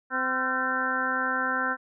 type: harmonic tone with a mistuned harmonic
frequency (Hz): 257.5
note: C4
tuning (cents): -28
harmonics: 1 / 2 / 3 / 4 / 5 / 6 / 7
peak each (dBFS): -35 / -36 / -36 / -33 / -30 / -28 / -36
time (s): 0.1-1.77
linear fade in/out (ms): 50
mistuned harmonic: 5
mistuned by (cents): +85
effects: none